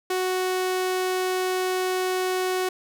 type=tone; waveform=sawtooth; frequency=370 Hz; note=F#4; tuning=in tune; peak=-19 dBFS; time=0.1-2.69 s; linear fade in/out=5 ms; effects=none